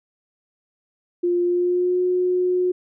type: tone with pitch glide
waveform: sine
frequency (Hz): 351.1 to 362.6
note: F4 to F#4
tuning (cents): +9 to -35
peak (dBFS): -17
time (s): 1.23-2.72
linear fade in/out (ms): 10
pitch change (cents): +56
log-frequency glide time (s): 1.43-2.01
effects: none